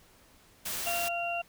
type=noise; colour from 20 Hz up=white; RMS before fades=-35 dBFS; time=0.65-1.09 s; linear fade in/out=10 ms
type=harmonic tone; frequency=690 Hz; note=F5; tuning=21 cents flat; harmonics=1 / 2 / 4; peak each=-32 / -43 / -34 dBFS; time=0.86-1.42 s; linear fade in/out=10 ms
effects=pink hiss -60 dBFS RMS until 1.48 s